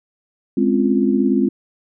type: chord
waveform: sine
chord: Db major seventh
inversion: second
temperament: just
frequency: 207.9 / 259.9 / 277.2 / 346.5 Hz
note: Ab3 / C4 / Db4 / F4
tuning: +2 / -11 / 0 / -14 cents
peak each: -18 / -17 / -23 / -20 dBFS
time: 0.57-1.49 s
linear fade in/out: 5 ms
effects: none